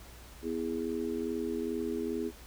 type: chord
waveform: sine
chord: E major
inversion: second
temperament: just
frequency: 247.2 / 329.6 / 412 Hz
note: B3 / E4 / G#4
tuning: +2 / 0 / -14 cents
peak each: -36 / -36 / -35 dBFS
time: 0.42-2.32 s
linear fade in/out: 50 ms
effects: added 60 Hz sine -51 dBFS peak until 2.46 s + pink hiss -53 dBFS RMS until 2.46 s